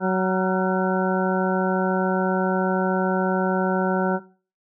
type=harmonic tone with a mistuned harmonic; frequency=186.8 Hz; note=F#3; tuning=17 cents sharp; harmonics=1 / 2 / 3 / 4 / 5 / 7 / 8; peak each=-22 / -25 / -27 / -28 / -29 / -30 / -31 dBFS; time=0-4.2 s; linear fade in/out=50 ms; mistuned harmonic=7; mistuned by=+76 cents; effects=noise-tail reverb RT60 0.4 s tail -19 dB re dry